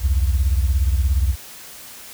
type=beating tone pair; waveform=sine; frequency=64 / 81 Hz; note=C2 / E2; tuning=-38 / -30 cents; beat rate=17 Hz; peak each=-15 / -19 dBFS; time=0-1.36 s; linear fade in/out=50 ms; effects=tanh soft clip ceiling -10 dBFS + white hiss -39 dBFS RMS until 2.13 s